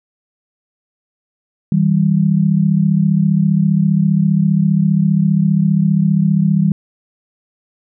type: tone pair together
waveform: sine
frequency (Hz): 159.9 / 194.94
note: D#3 / G3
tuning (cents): +48 / -9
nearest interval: minor third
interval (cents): 343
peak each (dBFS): -13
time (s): 1.72-6.72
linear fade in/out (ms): 2
effects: none